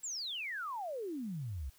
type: exponential sweep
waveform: sine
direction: down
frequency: 7830 to 60.4 Hz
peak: -37 dBFS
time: 0.03-1.7 s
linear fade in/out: 10 ms
effects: white hiss -65 dBFS RMS until 1.78 s